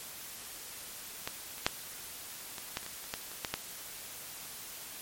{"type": "clicks", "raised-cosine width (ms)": 0.2, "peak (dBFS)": [-16, -29, -7, -23, -15, -29, -24, -30, -16, -28, -14, -13], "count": 12, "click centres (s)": [1.275, 1.581, 1.665, 2.582, 2.771, 2.83, 2.864, 3.041, 3.139, 3.316, 3.448, 3.54], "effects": ["white hiss -45 dBFS RMS until 5.01 s", "MP3 64 kbps"]}